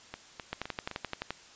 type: two click trains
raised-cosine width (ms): 0.3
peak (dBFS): -22 / -17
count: 4 / 10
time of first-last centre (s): 0.14-0.913 / 0.53-1.306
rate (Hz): 3.88 / 11.6
effects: white hiss -54 dBFS RMS until 1.55 s + resampled to 16000 Hz